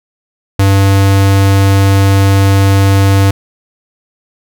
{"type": "tone", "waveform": "square", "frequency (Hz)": 98, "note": "G2", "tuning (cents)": 0, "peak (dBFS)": -6, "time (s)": [0.59, 3.31], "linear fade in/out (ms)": 5, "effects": []}